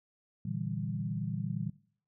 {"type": "chord", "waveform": "sine", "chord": "E half-diminished seventh", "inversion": "second", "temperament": "equal", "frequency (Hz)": [116.54, 146.83, 164.81, 196], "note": ["Bb2", "D3", "E3", "G3"], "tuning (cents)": [0, 0, 0, 0], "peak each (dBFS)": [-38, -38, -38, -39], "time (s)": [0.45, 1.7], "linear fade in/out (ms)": 5, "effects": ["noise-tail reverb RT60 0.5 s tail -18 dB re dry"]}